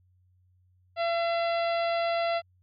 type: harmonic tone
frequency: 677 Hz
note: E5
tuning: 46 cents sharp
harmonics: 1 / 2 / 3 / 4 / 5 / 6 / 7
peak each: -25 / -35 / -37 / -39 / -42 / -43 / -46 dBFS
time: 0.96-2.42 s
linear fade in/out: 50 ms
effects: added 91 Hz sine -61 dBFS peak until 2.62 s + MP3 96 kbps